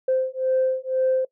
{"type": "beating tone pair", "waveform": "sine", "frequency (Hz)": [519, 521], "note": ["C5", "C5"], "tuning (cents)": [-14, -7], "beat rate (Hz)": 2, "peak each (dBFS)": -22, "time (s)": [0.08, 1.25], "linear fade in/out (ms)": 5, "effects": ["noise-tail reverb RT60 0.1 s tail -21 dB re dry", "tanh soft clip ceiling -13 dBFS"]}